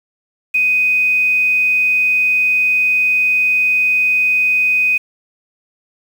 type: tone with quantisation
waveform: sine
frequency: 2500 Hz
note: D#7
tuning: 8 cents sharp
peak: -11 dBFS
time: 0.54-4.98 s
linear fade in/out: 10 ms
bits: 6
effects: none